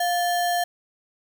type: tone with sample-and-hold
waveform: sine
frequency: 703 Hz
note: F5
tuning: 11 cents sharp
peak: -20 dBFS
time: 0-0.64 s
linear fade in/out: 5 ms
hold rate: 2450 Hz
effects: none